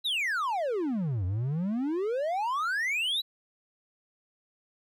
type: exponential two-way sweep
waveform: triangle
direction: down then up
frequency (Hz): 4034 to 87.31 to 4034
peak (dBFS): -25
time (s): 0.04-3.22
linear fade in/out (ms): 20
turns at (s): 1.25
effects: none